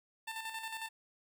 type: tone with tremolo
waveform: 15% pulse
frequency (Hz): 892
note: A5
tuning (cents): +23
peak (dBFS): -32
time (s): 0.27-0.89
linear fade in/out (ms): 10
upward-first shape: square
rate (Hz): 11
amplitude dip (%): 50
effects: none